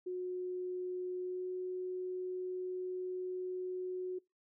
sine tone with pitch glide, 364 to 367 Hz, F#4 to F#4, -28 to -14 cents, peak -36 dBFS, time 0.06-4.19 s, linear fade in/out 10 ms, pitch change +14 cents, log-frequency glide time 1.21-1.48 s, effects noise-tail reverb RT60 0.2 s tail -23 dB re dry

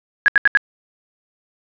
sine tone bursts, 1661.2 Hz, G#6, in tune, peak -8 dBFS, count 4, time 0.26-0.572 s, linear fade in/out 0 ms, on 21 ms, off 76 ms, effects resampled to 11025 Hz + 8-bit

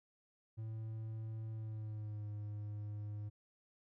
triangle tone with pitch glide, 110.7 to 104.49 Hz, A2 to G#2, +11 to +11 cents, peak -39 dBFS, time 0.57-3.3 s, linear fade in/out 20 ms, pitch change -100 cents, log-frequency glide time 1.52-2.28 s, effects none

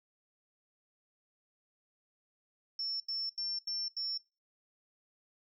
sine tone bursts, 5400 Hz, E8, 41 cents sharp, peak -34 dBFS, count 5, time 2.79-4.176 s, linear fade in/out 2 ms, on 210 ms, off 84 ms, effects noise-tail reverb RT60 0.3 s tail -24 dB re dry

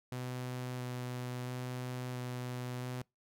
sawtooth tone with vibrato, 125.2 Hz, B2, 24 cents sharp, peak -34 dBFS, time 0.12-3.02 s, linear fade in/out 2 ms, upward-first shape square, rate 0.74 Hz, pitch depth 9 cents each way, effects noise-tail reverb RT60 0.2 s tail -25 dB re dry

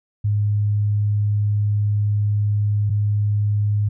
sine tone pair in turn, 103.83 / 103.83 Hz, G#2 / G#2, 0 / 0 cents, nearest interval unison, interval 0 cents, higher neither, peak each -16 dBFS, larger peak neither, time 0.24-2.9 / 2.9-3.89 s, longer first, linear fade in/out 10 ms, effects none

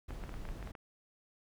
brown noise, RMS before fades -43 dBFS, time 0.08-0.72 s, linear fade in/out 10 ms
clicks, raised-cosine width 0.5 ms, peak -32 dBFS, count 9, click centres 0.107 / 0.238 / 0.293 / 0.341 / 0.453 / 0.489 / 0.627 / 0.674 / 0.752 s
effects none

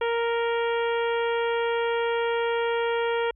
harmonic tone, 466.2 Hz, A#4, in tune, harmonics 1 / 2 / 3 / 4 / 5 / 6 / 7, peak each -24 / -30 / -34 / -36 / -38 / -40 / -41 dBFS, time 0.01-3.31 s, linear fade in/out 5 ms, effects added 50 Hz sine -56 dBFS peak until 3.35 s

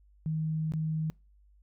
sine tone with dropouts, 157.4 Hz, D#3, 20 cents sharp, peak -28 dBFS, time 0.26-1.1 s, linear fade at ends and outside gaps 0 ms, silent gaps 0.721-0.737 s, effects noise-tail reverb RT60 0.3 s tail -26 dB re dry + added 50 Hz sine -58 dBFS peak until 1.62 s

